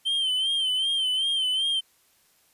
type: tone with vibrato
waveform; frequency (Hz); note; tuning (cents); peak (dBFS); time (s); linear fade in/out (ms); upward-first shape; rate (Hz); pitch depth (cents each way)
triangle; 3114; G7; -12; -21; 0.05-1.81; 20; sine; 2.6; 65
effects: white hiss -63 dBFS RMS until 2.53 s + resampled to 32000 Hz